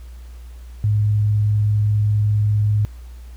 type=tone with vibrato; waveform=sine; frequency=105 Hz; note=G#2; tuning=19 cents sharp; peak=-14 dBFS; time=0.84-2.85 s; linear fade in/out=0 ms; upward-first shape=sine; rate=20 Hz; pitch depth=32 cents each way; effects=added 60 Hz sine -34 dBFS peak until 3.36 s + pink hiss -53 dBFS RMS until 3.36 s